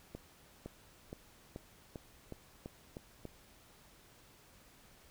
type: accelerating click train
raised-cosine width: 2 ms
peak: -30 dBFS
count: 9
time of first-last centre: 0.15-3.253 s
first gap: 510 ms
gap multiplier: 0.92
effects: pink hiss -62 dBFS RMS until 5.1 s